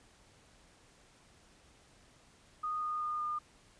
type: tone with pitch steps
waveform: sine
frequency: 1236 / 1228.2 / 1220.4 / 1212.7 Hz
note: D#6 / D#6 / D#6 / D#6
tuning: -12 / -23 / -34 / -45 cents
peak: -33 dBFS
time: 2.63-3.39 s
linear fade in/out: 10 ms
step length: 190 ms
effects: pink hiss -63 dBFS RMS until 3.79 s + resampled to 22050 Hz